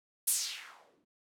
violet noise with low-pass filter sweep, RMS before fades -37 dBFS, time 0.27-1.05 s, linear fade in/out 10 ms, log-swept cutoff 12000 to 210 Hz, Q 2.4, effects none

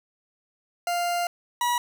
40% pulse tone pair in turn, 698.5 / 966.9 Hz, F5 / B5, 0 / -37 cents, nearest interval tritone, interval 563 cents, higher second, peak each -23 / -21 dBFS, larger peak second, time 0.87-1.27 / 1.61-1.78 s, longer first, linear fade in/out 2 ms, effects none

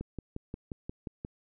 click train, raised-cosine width 3 ms, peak -24 dBFS, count 8, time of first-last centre 0.01-1.249 s, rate 5.65 Hz, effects none

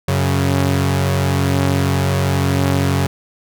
sawtooth tone pair together, 92.5 / 138.27 Hz, F#2 / C#3, 0 / -4 cents, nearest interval perfect fifth, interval 696 cents, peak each -13 dBFS, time 0.08-3.07 s, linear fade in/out 5 ms, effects none

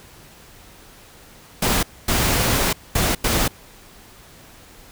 pink noise bursts at uneven times, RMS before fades -19 dBFS, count 4, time 1.62-1.83 / 2.08-2.73 / 2.95-3.15 / 3.24-3.48 s, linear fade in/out 5 ms, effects pink hiss -46 dBFS RMS until 4.91 s

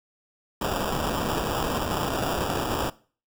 white noise with sample-and-hold, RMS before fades -27 dBFS, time 0.61-2.9 s, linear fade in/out 5 ms, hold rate 2100 Hz, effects noise-tail reverb RT60 0.4 s tail -20 dB re dry

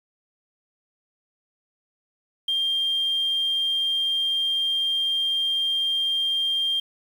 sine tone, 3192 Hz, G7, 31 cents sharp, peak -20 dBFS, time 2.48-6.8 s, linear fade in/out 5 ms, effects tanh soft clip ceiling -16 dBFS + 8-bit

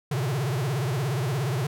square tone with vibrato, 132.8 Hz, C3, 26 cents sharp, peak -25 dBFS, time 0.11-1.67 s, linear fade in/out 5 ms, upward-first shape triangle, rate 17 Hz, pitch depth 300 cents each way, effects none

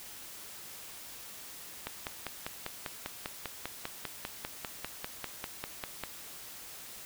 click train, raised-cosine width 0.3 ms, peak -19 dBFS, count 22, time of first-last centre 1.87-6.037 s, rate 5.04 Hz, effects white hiss -47 dBFS RMS until 7.05 s

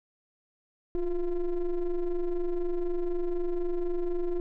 triangle ring-modulated tone, 170 Hz, F3, 46 cents flat, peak -21 dBFS, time 0.95-4.4 s, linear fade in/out 0 ms, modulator 182 Hz, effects none

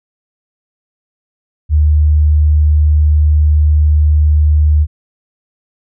sine tone, 75.6 Hz, D#2, 49 cents flat, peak -6 dBFS, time 1.69-4.87 s, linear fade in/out 50 ms, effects none

